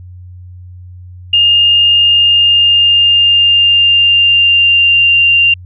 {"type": "tone with pitch glide", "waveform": "sine", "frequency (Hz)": [2825, 2783], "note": ["F7", "F7"], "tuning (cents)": [19, -7], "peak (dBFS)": -5, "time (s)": [1.33, 5.54], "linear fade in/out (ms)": 5, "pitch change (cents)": -26, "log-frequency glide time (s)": [1.99, 5.21], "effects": ["added 90 Hz sine -29 dBFS peak until 5.65 s"]}